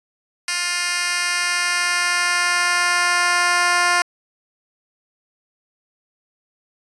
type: tone with high-pass filter sweep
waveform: 10% pulse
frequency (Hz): 352.4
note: F4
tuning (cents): +16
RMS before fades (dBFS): -19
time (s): 0.48-4.02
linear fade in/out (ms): 2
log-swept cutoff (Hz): 2600 to 830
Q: 0.79
effects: resampled to 24000 Hz